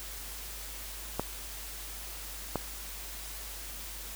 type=clicks; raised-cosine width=1 ms; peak=-15 dBFS; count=2; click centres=1.196 / 2.557 s; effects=added 50 Hz sine -45 dBFS peak until 4.15 s + white hiss -43 dBFS RMS until 4.15 s